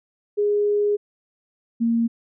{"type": "tone pair in turn", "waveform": "sine", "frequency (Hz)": [413.1, 231.3], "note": ["G#4", "A#3"], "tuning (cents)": [-9, -13], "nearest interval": "minor seventh", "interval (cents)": 1004, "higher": "first", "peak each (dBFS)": -17, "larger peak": "neither", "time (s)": [[0.37, 0.97], [1.8, 2.08]], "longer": "first", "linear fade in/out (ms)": 20, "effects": []}